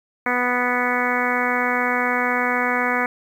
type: harmonic tone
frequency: 246.9 Hz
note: B3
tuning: in tune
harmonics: 1 / 2 / 3 / 4 / 5 / 6 / 7 / 8 / 9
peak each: -27 / -27 / -27 / -27 / -27 / -27 / -27 / -27 / -27 dBFS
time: 0.26-3.06 s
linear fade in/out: 2 ms
effects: 8-bit